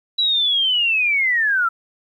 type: linear sweep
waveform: sine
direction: down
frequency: 3945 to 1322 Hz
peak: -15 dBFS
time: 0.18-1.69 s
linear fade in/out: 10 ms
effects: 9-bit